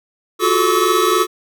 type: tone cluster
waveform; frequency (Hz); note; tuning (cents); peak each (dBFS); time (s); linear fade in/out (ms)
square; 351.4 / 374.5 / 434.9 / 1137 / 1289; F4 / F#4 / A4 / C#6 / E6; +11 / +21 / -20 / +44 / -39; -20; 0.39-1.27; 50
effects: none